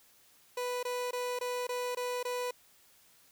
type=tone bursts; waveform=30% pulse; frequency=493.9 Hz; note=B4; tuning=in tune; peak=-30 dBFS; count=7; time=0.57-2.51 s; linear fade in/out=5 ms; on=260 ms; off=20 ms; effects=white hiss -63 dBFS RMS until 3.31 s